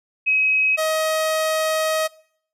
sine / sawtooth tone pair in turn, 2545 / 631.5 Hz, D#7 / D#5, +39 / +26 cents, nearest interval 2 octaves, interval 2413 cents, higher first, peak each -15 dBFS, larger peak neither, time 0.26-0.77 / 0.77-2.08 s, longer second, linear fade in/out 20 ms, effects noise-tail reverb RT60 0.6 s tail -22 dB re dry + resampled to 32000 Hz

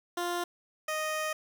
15% pulse tone pair in turn, 350 / 620.9 Hz, F4 / D#5, +4 / -4 cents, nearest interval minor seventh, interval 992 cents, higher second, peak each -24 dBFS, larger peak neither, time 0.17-0.44 / 0.88-1.33 s, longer second, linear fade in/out 5 ms, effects none

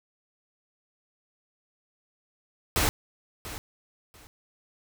pink noise with echo, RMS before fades -24 dBFS, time 2.76-2.89 s, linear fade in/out 0 ms, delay 690 ms, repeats 2, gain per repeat -14 dB, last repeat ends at 4.27 s, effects none

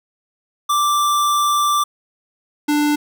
square tone pair in turn, 1174.7 / 295.5 Hz, D6 / D4, 0 / +11 cents, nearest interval 2 octaves, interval 2389 cents, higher first, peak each -15 dBFS, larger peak neither, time 0.69-1.84 / 2.68-2.96 s, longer first, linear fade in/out 10 ms, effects none

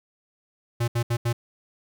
square tone bursts at uneven times, 118.1 Hz, A#2, 23 cents sharp, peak -22 dBFS, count 4, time 0.8-0.88 / 0.95-1.03 / 1.1-1.17 / 1.25-1.33 s, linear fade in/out 10 ms, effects none

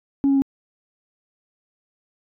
sine tone with pitch steps, 277.2 / 274.8 / 272.4 Hz, C#4 / C#4 / C#4, 0 / -15 / -30 cents, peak -13 dBFS, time 0.24-0.42 s, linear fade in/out 0 ms, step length 60 ms, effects tanh soft clip ceiling -12 dBFS

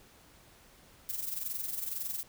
violet noise with amplitude modulation, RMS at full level -34 dBFS, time 1.09-2.23 s, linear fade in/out 0 ms, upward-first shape sine, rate 21.9 Hz, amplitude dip 65%, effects pink hiss -59 dBFS RMS until 2.28 s

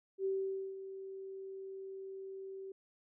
sine tone with ADSR envelope, 385.7 Hz, G4, 28 cents flat, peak -31 dBFS, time 0.18-2.72 s, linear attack 70 ms, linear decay 500 ms, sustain -12 dB, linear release 4 ms, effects none

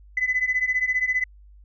sine beating tone pair, 2000 / 2015 Hz, B6 / B6, +21 / +34 cents, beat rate 15 Hz, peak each -24 / -22 dBFS, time 0.17-1.24 s, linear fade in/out 5 ms, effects tanh soft clip ceiling -13 dBFS + added 50 Hz sine -46 dBFS peak until 1.64 s

